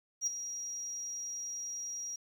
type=tone with ADSR envelope; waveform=sine; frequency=5710 Hz; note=F8; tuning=37 cents sharp; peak=-25 dBFS; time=0.21-2.16 s; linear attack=58 ms; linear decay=14 ms; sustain=-12 dB; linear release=5 ms; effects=tanh soft clip ceiling -27 dBFS + 10-bit